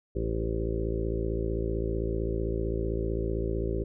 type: harmonic tone with a mistuned harmonic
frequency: 55.6 Hz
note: A1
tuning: 19 cents sharp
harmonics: 1 / 2 / 3 / 4 / 5 / 6 / 7 / 8 / 9 / 10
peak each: -31 / -35 / -39 / -41 / -44 / -36 / -33 / -45 / -39 / -45 dBFS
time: 0.15-3.84 s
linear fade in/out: 10 ms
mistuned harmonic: 8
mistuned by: -21 cents
effects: none